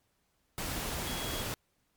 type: tone in noise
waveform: sine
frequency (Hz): 3322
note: G#7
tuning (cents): 0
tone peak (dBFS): -42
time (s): 1.07-1.42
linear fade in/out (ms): 0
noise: pink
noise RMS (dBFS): -36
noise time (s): 0.58-1.54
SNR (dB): -9
effects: pink hiss -75 dBFS RMS until 1.96 s + MP3 96 kbps